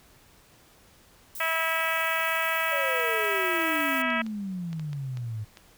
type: noise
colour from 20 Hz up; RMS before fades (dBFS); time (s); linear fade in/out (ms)
violet; -38; 1.35-4.02; 2
type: harmonic tone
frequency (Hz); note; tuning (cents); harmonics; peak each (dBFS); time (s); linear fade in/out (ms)
325; E4; -24; 2 / 3 / 4 / 5 / 6 / 7 / 8 / 9 / 10; -33 / -35 / -31 / -32 / -31 / -34 / -33 / -42 / -41; 1.4-4.22; 5
type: exponential sweep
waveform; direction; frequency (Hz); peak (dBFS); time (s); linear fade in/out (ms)
sine; down; 587.3 to 104.5; -30; 2.71-5.45; 20
type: clicks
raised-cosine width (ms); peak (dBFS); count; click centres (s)
0.2; -27; 12; 2.999 / 3.246 / 3.619 / 3.755 / 3.805 / 4.104 / 4.265 / 4.73 / 4.796 / 4.931 / 5.172 / 5.572
effects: pink hiss -57 dBFS RMS until 5.77 s